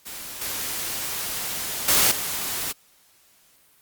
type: noise with level steps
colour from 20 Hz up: white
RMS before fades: -36 / -29 / -18 / -28 dBFS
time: 0.05-2.73 s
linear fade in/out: 20 ms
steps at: 0.41 / 1.88 / 2.11 s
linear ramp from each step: 5 ms
effects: white hiss -58 dBFS RMS until 3.81 s + Opus 48 kbps